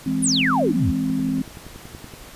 sine chord, E augmented, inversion none, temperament equal, 164.81 / 207.7 / 261.6 Hz, E3 / G#3 / B#3, 0 / 0 / 0 cents, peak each -27 / -27 / -21 dBFS, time 0.06-1.42 s, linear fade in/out 5 ms
sine exponential sweep, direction down, 10710 to 67 Hz, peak -18 dBFS, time 0.22-0.92 s, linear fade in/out 20 ms
click train, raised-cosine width 3 ms, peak -25 dBFS, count 12, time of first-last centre 1.1-2.138 s, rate 10.6 Hz
effects pink hiss -42 dBFS RMS until 2.35 s + resampled to 32000 Hz

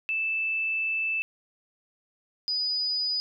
sine tone pair in turn, 2637 / 4955 Hz, E7 / D#8, 0 / -8 cents, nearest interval major seventh, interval 1092 cents, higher second, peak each -25 / -25 dBFS, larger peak neither, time 0.09-1.22 / 2.48-3.2 s, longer first, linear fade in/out 0 ms, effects none

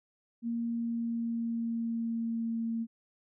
sine tone with pitch glide, 233.1 to 228.4 Hz, A#3 to A#3, 0 to -35 cents, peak -30 dBFS, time 0.42-2.87 s, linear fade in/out 50 ms, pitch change -35 cents, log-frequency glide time 0.67-2.61 s, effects none

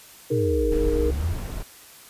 sine chord, D# suspended fourth, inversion none, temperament equal with one note detuned, 309.3 / 415.3 / 466.2 Hz, D#4 / G#4 / A#4, -10 / 0 / 0 cents, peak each -27 / -28 / -23 dBFS, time 0.3-1.11 s, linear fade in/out 10 ms
sine exponential two-way sweep, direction down then up, 135.1 to 42.91 to 91.9 Hz, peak -23 dBFS, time 0.31-1.35 s, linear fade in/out 20 ms, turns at 0.76 s
brown noise, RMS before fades -30 dBFS, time 0.71-1.63 s, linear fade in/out 10 ms
effects white hiss -47 dBFS RMS until 2.09 s + resampled to 32000 Hz

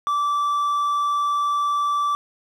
triangle tone, 1163 Hz, D6, 17 cents flat, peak -17 dBFS, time 0.07-2.15 s, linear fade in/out 0 ms, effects none

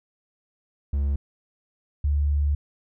triangle / sine tone pair in turn, 70.2 / 72.51 Hz, C#2 / D2, +22 / -22 cents, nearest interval minor second, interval 56 cents, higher second, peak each -19 dBFS, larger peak neither, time 0.93-1.16 / 2.04-2.55 s, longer second, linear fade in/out 5 ms, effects none

